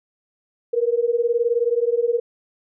sine beating tone pair, 463.5 / 482.5 Hz, A#4 / B4, -10 / -40 cents, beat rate 19 Hz, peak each -20 dBFS, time 0.73-2.2 s, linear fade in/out 10 ms, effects none

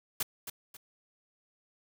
white noise with echo, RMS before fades -31 dBFS, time 0.2-0.23 s, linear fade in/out 5 ms, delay 270 ms, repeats 2, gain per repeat -9 dB, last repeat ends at 0.77 s, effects none

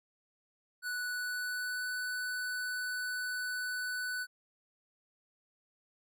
square tone with pitch glide, 1480 to 1493.7 Hz, F#6 to F#6, 0 to +16 cents, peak -35 dBFS, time 0.82-4.27 s, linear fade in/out 50 ms, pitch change +16 cents, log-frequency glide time 1.09-1.87 s, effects none

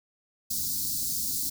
white band-stop noise, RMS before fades -30 dBFS, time 0.5-1.5 s, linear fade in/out 10 ms, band 300 to 4200 Hz, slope 48 dB/octave, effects none

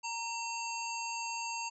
harmonic tone with a mistuned harmonic, 927 Hz, A#5, 10 cents flat, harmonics 1 / 3 / 5 / 7 / 8, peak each -38 / -41 / -45 / -45 / -46 dBFS, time 0.03-1.7 s, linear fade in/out 20 ms, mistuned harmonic 3, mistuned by -50 cents, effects none

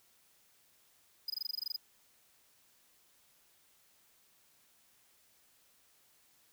square tone bursts, 4978 Hz, D#8, in tune, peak -34 dBFS, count 12, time 1.28-1.763 s, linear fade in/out 5 ms, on 21 ms, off 21 ms, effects white hiss -68 dBFS RMS until 6.52 s

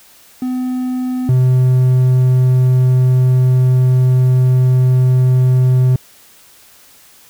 triangle tone pair in turn, 253.3 / 127.79 Hz, B3 / C3, +44 / -40 cents, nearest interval octave, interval 1184 cents, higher first, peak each -14 / -6 dBFS, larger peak second, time 0.42-1.29 / 1.29-5.96 s, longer second, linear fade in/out 2 ms, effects white hiss -45 dBFS RMS until 7.29 s

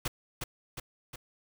pink noise with echo, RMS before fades -32 dBFS, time 0.05-0.08 s, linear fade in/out 5 ms, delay 360 ms, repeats 3, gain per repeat -4 dB, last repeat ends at 1.16 s, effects none

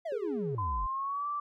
triangle exponential sweep, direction down, 700 to 40.86 Hz, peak -31 dBFS, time 0.05-0.87 s, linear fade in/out 10 ms
sine tone, 415.3 Hz, G#4, in tune, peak -33 dBFS, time 0.12-0.55 s, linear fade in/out 2 ms
sine tone with pitch glide, 1021 to 1166.1 Hz, C6 to D6, -43 to -13 cents, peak -31 dBFS, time 0.58-1.4 s, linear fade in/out 5 ms, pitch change +230 cents, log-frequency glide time 0.76-1.27 s
effects none

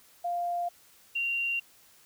sine tone pair in turn, 698.5 / 2765 Hz, F5 / F7, 0 / -18 cents, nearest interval 2 octaves, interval 2382 cents, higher second, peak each -28 / -27 dBFS, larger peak second, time 0.24-0.69 / 1.15-1.6 s, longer neither, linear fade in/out 10 ms, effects white hiss -59 dBFS RMS until 2.05 s

